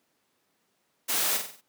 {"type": "noise with echo", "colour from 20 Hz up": "white", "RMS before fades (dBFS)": -27, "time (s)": [1.08, 1.38], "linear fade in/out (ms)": 20, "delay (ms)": 47, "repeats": 5, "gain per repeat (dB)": -6, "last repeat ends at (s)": 1.615, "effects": ["pink hiss -72 dBFS RMS until 1.68 s", "high-pass 200 Hz 12 dB/octave"]}